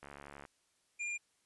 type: click train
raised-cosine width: 0.5 ms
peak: -34 dBFS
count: 31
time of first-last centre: 0.03-0.452 s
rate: 71.1 Hz
type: tone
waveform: square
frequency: 2404 Hz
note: D7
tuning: 40 cents sharp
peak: -37 dBFS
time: 0.99-1.18 s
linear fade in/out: 20 ms
effects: white hiss -75 dBFS RMS until 1.45 s + resampled to 24000 Hz